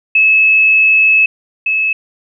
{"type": "tone pair in turn", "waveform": "sine", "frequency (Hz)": [2594, 2594], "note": ["E7", "E7"], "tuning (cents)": [-28, -28], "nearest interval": "unison", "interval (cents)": 0, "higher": "neither", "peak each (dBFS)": [-6, -11], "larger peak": "first", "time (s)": [[0.15, 1.26], [1.66, 1.93]], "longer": "first", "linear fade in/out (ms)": 5, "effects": []}